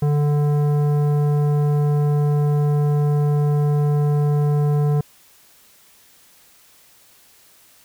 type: tone with tanh clipping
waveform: sine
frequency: 146.83 Hz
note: D3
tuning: in tune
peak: -17 dBFS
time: 0.02-5.01 s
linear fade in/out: 5 ms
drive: 13 dB
effects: white hiss -52 dBFS RMS until 7.84 s